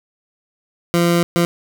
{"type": "tone bursts at uneven times", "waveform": "20% pulse", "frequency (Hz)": 171.7, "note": "F3", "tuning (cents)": -29, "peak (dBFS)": -8, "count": 2, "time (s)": [[0.94, 1.23], [1.36, 1.45]], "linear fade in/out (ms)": 0, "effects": []}